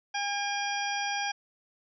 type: harmonic tone with a mistuned harmonic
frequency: 810 Hz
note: G#5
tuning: 43 cents flat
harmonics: 1 / 2 / 3 / 4 / 6 / 7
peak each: -32 / -35 / -37 / -38 / -40 / -40 dBFS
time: 0.14-1.32 s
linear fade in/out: 10 ms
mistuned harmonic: 3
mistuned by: -19 cents
effects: none